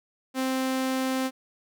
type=tone; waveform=sawtooth; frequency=261.6 Hz; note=C4; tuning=in tune; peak=-21 dBFS; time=0.34-1.31 s; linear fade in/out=50 ms; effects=none